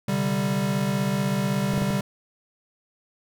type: chord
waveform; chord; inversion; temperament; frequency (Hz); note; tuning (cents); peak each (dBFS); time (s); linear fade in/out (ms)
square; C suspended second; none; equal; 130.81 / 146.83 / 196; C3 / D3 / G3; 0 / 0 / 0; -30 / -29 / -25; 0.08-2.01; 5
type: clicks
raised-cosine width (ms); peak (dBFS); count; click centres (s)
2; -17; 4; 1.736 / 1.779 / 1.82 / 1.904
effects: none